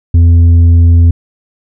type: tone with tanh clipping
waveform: triangle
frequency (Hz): 84.6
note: E2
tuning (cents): +45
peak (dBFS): -3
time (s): 0.14-1.11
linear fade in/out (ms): 5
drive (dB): 9
effects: none